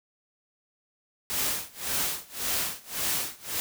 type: noise with tremolo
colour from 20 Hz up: white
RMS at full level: -27 dBFS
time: 1.3-3.6 s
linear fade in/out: 0 ms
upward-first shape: sine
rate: 1.8 Hz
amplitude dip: 95%
effects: none